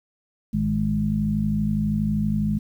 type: harmonic tone with a mistuned harmonic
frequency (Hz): 52.4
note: G#1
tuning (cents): +16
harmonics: 1 / 2 / 3 / 4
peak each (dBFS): -30 / -30 / -26 / -22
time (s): 0.53-2.59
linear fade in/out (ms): 10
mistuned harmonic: 2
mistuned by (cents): +55
effects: 9-bit